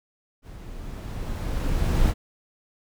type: noise with level ramp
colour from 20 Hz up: brown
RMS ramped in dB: -41 to -19 dBFS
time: 0.42-2.14 s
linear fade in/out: 50 ms
effects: none